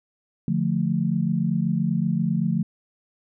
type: chord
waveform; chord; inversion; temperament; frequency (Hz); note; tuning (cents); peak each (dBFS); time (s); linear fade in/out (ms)
sine; D minor; none; equal; 146.83 / 174.61 / 220; D3 / F3 / A3; 0 / 0 / 0; -26 / -23 / -25; 0.48-2.63; 2
effects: none